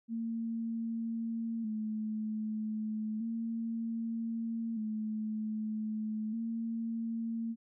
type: tone with vibrato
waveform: sine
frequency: 222.1 Hz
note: A3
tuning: 16 cents sharp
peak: -33 dBFS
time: 0.08-7.56 s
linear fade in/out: 50 ms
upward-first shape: square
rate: 0.32 Hz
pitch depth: 47 cents each way
effects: none